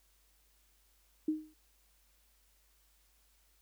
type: tone with exponential decay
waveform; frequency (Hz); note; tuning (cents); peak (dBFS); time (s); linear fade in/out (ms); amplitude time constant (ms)
sine; 310; D#4; -6; -26; 1.28-1.54; 5; 56
effects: added 50 Hz sine -70 dBFS peak until 3.61 s + white hiss -71 dBFS RMS until 3.61 s